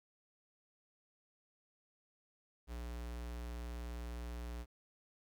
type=tone with notch filter; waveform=square; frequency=59.5 Hz; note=A#1; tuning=36 cents sharp; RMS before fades=-44 dBFS; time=2.67-4.66 s; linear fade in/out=50 ms; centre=140 Hz; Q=1.7; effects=12-bit